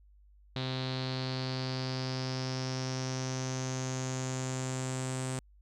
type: tone with low-pass filter sweep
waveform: sawtooth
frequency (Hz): 130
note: C3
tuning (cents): -11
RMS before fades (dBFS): -35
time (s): 0.56-5.39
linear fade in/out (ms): 0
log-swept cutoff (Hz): 3900 to 8200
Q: 6.4
effects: added 50 Hz sine -57 dBFS peak until 5.61 s